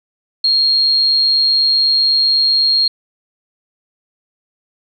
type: tone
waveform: sine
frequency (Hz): 4248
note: C8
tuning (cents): +25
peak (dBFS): -10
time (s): 0.44-2.88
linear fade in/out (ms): 5
effects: none